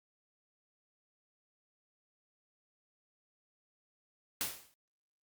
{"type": "noise with exponential decay", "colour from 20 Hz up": "white", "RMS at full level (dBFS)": -32, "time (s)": [4.41, 4.74], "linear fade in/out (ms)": 0, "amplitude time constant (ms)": 70, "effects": ["Opus 48 kbps"]}